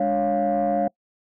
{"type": "tone cluster", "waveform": "sine", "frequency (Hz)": [205.4, 291.6, 553, 700], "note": ["G#3", "D4", "C#5", "F5"], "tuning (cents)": [-19, -12, -4, 4], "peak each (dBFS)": [-26, -27, -23, -21], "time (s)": [0, 0.88], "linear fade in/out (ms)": 5, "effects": ["noise-tail reverb RT60 0.1 s tail -25 dB re dry", "tanh soft clip ceiling -14 dBFS"]}